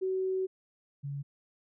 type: tone pair in turn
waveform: sine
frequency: 376.8 / 141.14 Hz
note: F#4 / C#3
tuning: +32 / +32 cents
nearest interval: octave + perfect fourth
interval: 1700 cents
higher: first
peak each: -28 / -34 dBFS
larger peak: first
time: 0.01-0.47 / 1.03-1.23 s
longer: first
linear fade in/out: 20 ms
effects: none